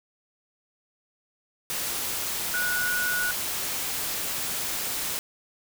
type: tone in noise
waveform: sine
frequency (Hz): 1462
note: F#6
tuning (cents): -21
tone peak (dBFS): -25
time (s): 2.54-3.31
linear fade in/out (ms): 0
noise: white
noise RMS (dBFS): -30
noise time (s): 1.7-5.19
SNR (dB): +2
effects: none